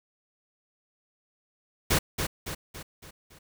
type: noise with echo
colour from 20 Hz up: pink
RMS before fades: -23 dBFS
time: 1.9-1.99 s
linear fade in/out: 10 ms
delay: 280 ms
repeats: 5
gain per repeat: -6 dB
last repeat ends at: 3.39 s
effects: none